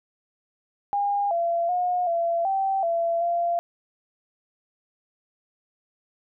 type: tone with pitch steps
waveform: sine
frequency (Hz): 810 / 681 / 719 / 678 / 776 / 675 / 688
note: G#5 / F5 / F#5 / E5 / G5 / E5 / F5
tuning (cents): -43 / -44 / -50 / +49 / -18 / +41 / -26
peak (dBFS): -21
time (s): 0.93-3.59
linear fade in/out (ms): 0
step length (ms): 380
effects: none